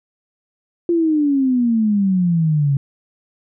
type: exponential sweep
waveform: sine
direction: down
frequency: 348.1 to 136.4 Hz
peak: -13 dBFS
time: 0.89-2.77 s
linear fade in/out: 2 ms
effects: none

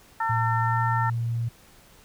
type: harmonic tone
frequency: 450 Hz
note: A4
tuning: 39 cents sharp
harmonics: 2 / 3 / 4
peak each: -25 / -29 / -31 dBFS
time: 0.2-1.1 s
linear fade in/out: 5 ms
type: tone with pitch glide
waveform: sine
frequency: 114.1 to 116.77 Hz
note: A#2 to A#2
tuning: -37 to +3 cents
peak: -24 dBFS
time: 0.29-1.49 s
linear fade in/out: 10 ms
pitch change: +40 cents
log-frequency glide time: 0.56-0.82 s
effects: pink hiss -54 dBFS RMS until 2.04 s

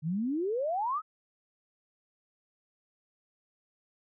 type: exponential sweep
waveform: sine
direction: up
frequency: 146.83 to 1322 Hz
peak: -28 dBFS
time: 0.02-1.02 s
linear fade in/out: 50 ms
effects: none

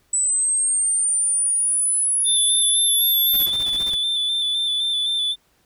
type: linear sweep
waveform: sine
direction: up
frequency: 7902 to 11820 Hz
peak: -17 dBFS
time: 0.13-3.46 s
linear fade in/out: 5 ms
type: tone with vibrato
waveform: triangle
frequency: 3520 Hz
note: A7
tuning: in tune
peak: -18 dBFS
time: 2.24-5.36 s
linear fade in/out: 50 ms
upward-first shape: square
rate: 3.9 Hz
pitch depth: 24 cents each way
type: noise with tremolo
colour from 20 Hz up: pink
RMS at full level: -36 dBFS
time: 3.33-3.95 s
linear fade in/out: 10 ms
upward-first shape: square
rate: 15 Hz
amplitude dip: 70%
effects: pink hiss -62 dBFS RMS until 5.65 s

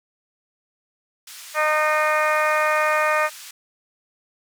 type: band-pass noise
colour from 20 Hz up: white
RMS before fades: -40 dBFS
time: 1.27-3.51 s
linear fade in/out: 5 ms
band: 1500 to 9700 Hz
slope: 12 dB/octave
type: harmonic tone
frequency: 306.4 Hz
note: D#4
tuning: 27 cents flat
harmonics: 2 / 3 / 4 / 5 / 6 / 7 / 8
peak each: -22 / -27 / -22 / -28 / -25 / -30 / -28 dBFS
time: 1.54-3.3 s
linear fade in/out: 50 ms
effects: none

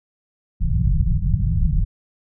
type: low-pass noise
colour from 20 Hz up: pink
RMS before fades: -18 dBFS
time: 0.6-1.85 s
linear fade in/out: 20 ms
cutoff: 180 Hz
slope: 96 dB/octave
effects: none

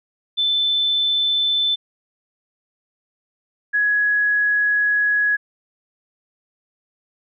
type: tone pair in turn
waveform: sine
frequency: 3525 / 1675.1 Hz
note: A7 / G#6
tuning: +2 / +14 cents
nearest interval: octave + minor second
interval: 1288 cents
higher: first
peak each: -16 / -15 dBFS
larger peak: second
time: 0.37-1.76 / 3.73-5.37 s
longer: second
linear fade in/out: 20 ms
effects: none

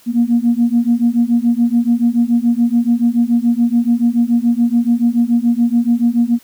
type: beating tone pair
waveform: sine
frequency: 233.1 / 240.1 Hz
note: A#3 / B3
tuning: 0 / -49 cents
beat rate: 7 Hz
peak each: -13 dBFS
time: 0.06-6.39 s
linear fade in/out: 50 ms
effects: tanh soft clip ceiling -4 dBFS + white hiss -48 dBFS RMS until 6.43 s

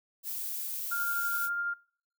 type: noise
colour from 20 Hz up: violet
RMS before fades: -36 dBFS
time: 0.23-1.5 s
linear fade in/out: 50 ms
type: tone with tremolo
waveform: sine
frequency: 1401 Hz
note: F6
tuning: 5 cents sharp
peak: -29 dBFS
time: 0.91-1.74 s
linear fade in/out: 10 ms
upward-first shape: sine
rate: 12 Hz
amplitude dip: 25%
effects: noise-tail reverb RT60 0.6 s tail -24 dB re dry

